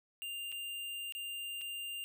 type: tone with dropouts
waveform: square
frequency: 2796 Hz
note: F7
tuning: 1 cent sharp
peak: -40 dBFS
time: 0.22-2.04 s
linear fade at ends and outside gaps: 0 ms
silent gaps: 0.518-0.524 / 1.123-1.15 / 1.612-1.616 s
effects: none